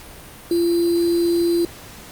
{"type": "tone with sample-and-hold", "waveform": "sine", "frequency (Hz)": 342.2, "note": "F4", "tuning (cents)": -35, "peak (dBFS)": -15, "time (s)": [0.51, 1.65], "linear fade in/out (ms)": 2, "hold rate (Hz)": 4410, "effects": ["pink hiss -40 dBFS RMS until 2.11 s", "Opus 48 kbps"]}